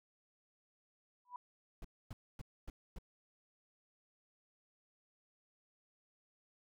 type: tone with exponential growth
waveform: sine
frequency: 985 Hz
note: B5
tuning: 5 cents flat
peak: -39 dBFS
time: 1.25-1.36 s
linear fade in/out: 2 ms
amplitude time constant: 23 ms
type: noise bursts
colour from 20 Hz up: brown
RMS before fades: -45 dBFS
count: 5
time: 1.82-2.985 s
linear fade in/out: 2 ms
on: 25 ms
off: 260 ms
effects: none